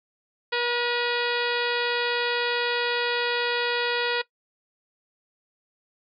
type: harmonic tone with a mistuned harmonic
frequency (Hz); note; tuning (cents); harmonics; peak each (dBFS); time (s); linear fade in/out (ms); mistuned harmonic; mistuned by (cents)
480.3; B4; -48; 1 / 2 / 3 / 4 / 5 / 6 / 7 / 8 / 9 / 10; -28 / -31 / -30 / -31 / -32 / -37 / -34 / -36 / -38 / -38; 0.52-4.22; 10; 5; +53
effects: noise-tail reverb RT60 0.1 s tail -20 dB re dry